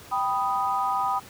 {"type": "chord", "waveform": "sine", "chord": "G augmented", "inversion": "none", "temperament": "equal", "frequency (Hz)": [784, 987.8, 1244.5], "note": ["G5", "B5", "D#6"], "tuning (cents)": [0, 0, 0], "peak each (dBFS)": -27, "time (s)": [0.11, 1.2], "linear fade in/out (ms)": 20, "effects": ["pink hiss -46 dBFS RMS until 1.29 s", "high-pass 80 Hz 12 dB/octave"]}